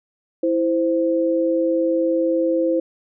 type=tone pair together; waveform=sine; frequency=329.6 / 519.7 Hz; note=E4 / C5; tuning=0 / -12 cents; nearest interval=minor sixth; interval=788 cents; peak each=-19 dBFS; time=0.43-2.8 s; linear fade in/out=5 ms; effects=none